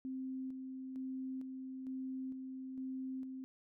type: tone with tremolo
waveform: sine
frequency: 261.6 Hz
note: C4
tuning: in tune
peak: -39 dBFS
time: 0.05-3.44 s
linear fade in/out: 0 ms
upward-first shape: square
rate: 1.1 Hz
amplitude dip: 35%
effects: none